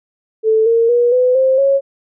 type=tone with pitch steps; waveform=sine; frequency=440 / 460 / 480.9 / 502.8 / 525.7 / 549.6 Hz; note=A4 / A#4 / B4 / B4 / C5 / C#5; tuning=0 / -23 / -46 / +31 / +8 / -15 cents; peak=-9 dBFS; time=0.43-1.81 s; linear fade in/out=50 ms; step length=230 ms; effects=none